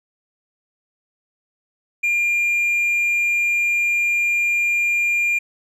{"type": "tone with hard clipping", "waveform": "sine", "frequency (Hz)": 2400, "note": "D7", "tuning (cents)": 37, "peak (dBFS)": -17, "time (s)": [2.03, 5.39], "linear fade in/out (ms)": 10, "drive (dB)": 2, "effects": []}